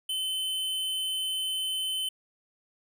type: tone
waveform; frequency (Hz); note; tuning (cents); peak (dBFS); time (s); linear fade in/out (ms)
square; 3056; G7; -45; -29; 0.09-2.09; 5
effects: none